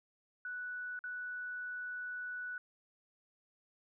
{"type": "tone with dropouts", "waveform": "sine", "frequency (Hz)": 1480, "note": "F#6", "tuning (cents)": 0, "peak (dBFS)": -39, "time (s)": [0.45, 2.58], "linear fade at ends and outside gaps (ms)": 2, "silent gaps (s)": [0.991, 1.039], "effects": []}